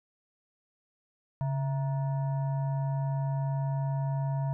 sine tone with frequency modulation, 138.59 Hz, C#3, in tune, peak -27 dBFS, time 1.41-4.53 s, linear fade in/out 0 ms, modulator 802 Hz, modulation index 0.41, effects none

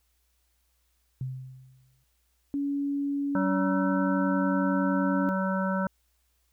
sine tone with exponential decay, 130 Hz, C3, 11 cents flat, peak -28 dBFS, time 1.21-2.04 s, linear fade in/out 2 ms, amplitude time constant 180 ms
sine tone with pitch glide, 282.3 to 279.9 Hz, C#4 to C#4, +32 to +17 cents, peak -26 dBFS, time 2.54-5.29 s, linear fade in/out 0 ms, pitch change -15 cents, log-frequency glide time 3.58-4.97 s
harmonic tone, 190 Hz, F#3, 46 cents sharp, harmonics 1 / 3 / 5 / 7 / 8, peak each -27 / -32 / -34 / -35 / -36 dBFS, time 3.35-5.87 s, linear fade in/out 2 ms
effects added 60 Hz sine -70 dBFS peak until 6.52 s + white hiss -73 dBFS RMS until 6.52 s

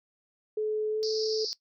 sine tone with pitch glide, 429.3 to 436.8 Hz, A4 to A4, -43 to -13 cents, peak -26 dBFS, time 0.57-1.45 s, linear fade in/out 5 ms, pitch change +30 cents, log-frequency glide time 0.9-1.05 s
white band-pass noise, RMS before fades -35 dBFS, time 1.03-1.53 s, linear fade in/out 0 ms, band 4400 to 5400 Hz, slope 96 dB/octave
effects noise-tail reverb RT60 0.1 s tail -18 dB re dry

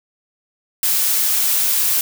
blue noise, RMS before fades -17 dBFS, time 0.83-2.01 s, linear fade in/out 2 ms, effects none

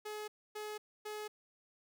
sawtooth tone bursts, 423.8 Hz, G#4, 35 cents sharp, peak -37 dBFS, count 3, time 0.05-1.28 s, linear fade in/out 10 ms, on 230 ms, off 270 ms, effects none

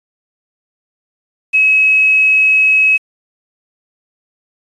sine tone with quantisation, 2563 Hz, E7, 49 cents flat, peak -7 dBFS, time 1.53-2.98 s, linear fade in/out 20 ms, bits 6, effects resampled to 24000 Hz

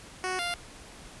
10% pulse tone pair in turn, 370 / 698.5 Hz, F#4 / F5, 0 / 0 cents, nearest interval major seventh, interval 1100 cents, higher second, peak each -21 dBFS, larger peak neither, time 0.24-0.39 / 0.39-0.54 s, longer neither, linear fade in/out 0 ms, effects pink hiss -48 dBFS RMS until 1.2 s + resampled to 24000 Hz

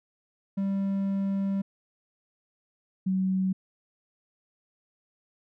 triangle / sine tone pair in turn, 196 / 188.51 Hz, G3 / F#3, 0 / +33 cents, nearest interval minor second, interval 67 cents, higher first, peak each -23 dBFS, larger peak neither, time 0.57-1.62 / 3.06-3.53 s, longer first, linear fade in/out 10 ms, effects none

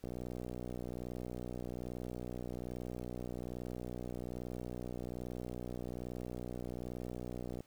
click train, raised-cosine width 2 ms, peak -29 dBFS, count 464, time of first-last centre 0.04-7.605 s, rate 61.2 Hz, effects pink hiss -68 dBFS RMS until 7.66 s

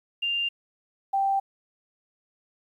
sine tone pair in turn, 2794 / 784 Hz, F7 / G5, 0 / 0 cents, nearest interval octave + minor seventh, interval 2200 cents, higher first, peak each -24 / -21 dBFS, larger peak second, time 0.22-0.49 / 1.13-1.4 s, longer neither, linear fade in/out 10 ms, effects 10-bit

